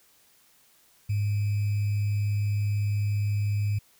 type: tone with sample-and-hold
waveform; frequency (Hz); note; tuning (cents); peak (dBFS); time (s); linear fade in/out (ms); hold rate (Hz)
sine; 103; G#2; -14; -23; 1.09-3.79; 10; 2450
effects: white hiss -61 dBFS RMS until 3.99 s